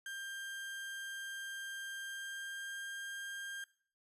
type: tone with pitch glide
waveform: 35% pulse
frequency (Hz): 1590 to 1600.1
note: G6 to G6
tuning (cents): +24 to +35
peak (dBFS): -40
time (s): 0.06-3.64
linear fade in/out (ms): 2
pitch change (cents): +11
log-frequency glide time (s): 2.02-2.86
effects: noise-tail reverb RT60 0.5 s tail -19 dB re dry + resampled to 32000 Hz